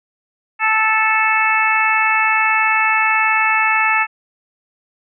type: harmonic tone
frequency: 438.5 Hz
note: A4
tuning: 6 cents flat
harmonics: 2 / 3 / 4 / 5 / 6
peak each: -19 / -19 / -19 / -19 / -19 dBFS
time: 0.59-4.07 s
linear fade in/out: 50 ms
effects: none